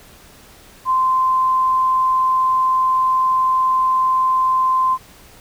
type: tone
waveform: sine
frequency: 1038 Hz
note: C6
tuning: 14 cents flat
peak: -13 dBFS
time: 0.85-4.98 s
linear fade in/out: 50 ms
effects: pink hiss -45 dBFS RMS until 5.4 s